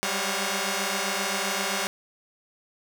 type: tone cluster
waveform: 5% pulse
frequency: 193.1 / 200.7 / 547 / 719 Hz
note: G3 / G3 / C#5 / F#5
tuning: -26 / +41 / -23 / -50 cents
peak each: -20 dBFS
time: 0.03-1.87 s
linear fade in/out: 0 ms
effects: none